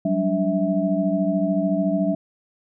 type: tone cluster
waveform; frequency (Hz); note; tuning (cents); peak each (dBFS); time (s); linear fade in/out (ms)
sine; 183.2 / 196.9 / 289.3 / 653; F#3 / G3 / D4 / E5; -17 / +8 / -26 / -17; -24; 0.05-2.15; 5
effects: none